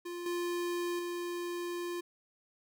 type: tone with level steps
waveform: square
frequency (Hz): 349.2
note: F4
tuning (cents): 0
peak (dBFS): -39 / -33 / -36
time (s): 0.05-2.01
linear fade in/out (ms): 10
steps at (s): 0.26 / 0.99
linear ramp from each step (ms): 2
effects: none